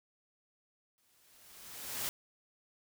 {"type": "noise with exponential growth", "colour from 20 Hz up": "white", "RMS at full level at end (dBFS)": -35, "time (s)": [0.98, 2.09], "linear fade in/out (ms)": 0, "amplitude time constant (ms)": 240, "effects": []}